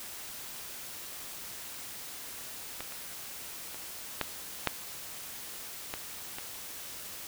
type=clicks; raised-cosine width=0.3 ms; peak=-21 / -28 / -27 / -12 / -9 / -18 / -23 dBFS; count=7; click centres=2.806 / 2.922 / 3.745 / 4.213 / 4.673 / 5.939 / 6.385 s; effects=white hiss -43 dBFS RMS until 7.27 s